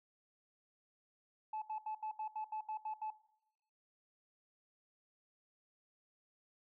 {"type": "tone bursts", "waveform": "sine", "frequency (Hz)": 865, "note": "A5", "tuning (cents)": -30, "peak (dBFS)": -37, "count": 10, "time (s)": [1.53, 3.104], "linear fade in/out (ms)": 5, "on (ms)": 89, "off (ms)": 76, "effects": ["noise-tail reverb RT60 0.8 s tail -18 dB re dry", "tanh soft clip ceiling -35 dBFS"]}